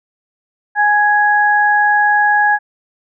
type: tone pair together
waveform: sine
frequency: 832 / 1664 Hz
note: G#5 / G#6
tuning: +3 / +3 cents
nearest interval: octave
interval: 1200 cents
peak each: -12 dBFS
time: 0.75-2.59 s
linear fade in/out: 50 ms
effects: none